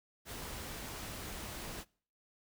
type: noise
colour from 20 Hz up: pink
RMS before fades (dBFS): -44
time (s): 0.25-1.85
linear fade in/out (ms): 50
effects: noise-tail reverb RT60 0.5 s tail -25 dB re dry